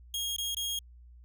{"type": "tone with dropouts", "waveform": "sawtooth", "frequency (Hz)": 3264, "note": "G#7", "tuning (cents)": -31, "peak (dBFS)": -28, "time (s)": [0.14, 0.79], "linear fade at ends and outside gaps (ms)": 2, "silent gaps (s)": [[0.364, 0.383], [0.547, 0.568]], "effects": ["added 60 Hz sine -50 dBFS peak until 1.24 s"]}